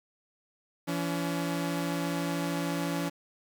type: tone pair together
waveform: sawtooth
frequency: 168.81 / 283.9 Hz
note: E3 / C#4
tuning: +41 / +41 cents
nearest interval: major sixth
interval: 900 cents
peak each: -28 dBFS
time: 0.87-3.1 s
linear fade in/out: 20 ms
effects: 9-bit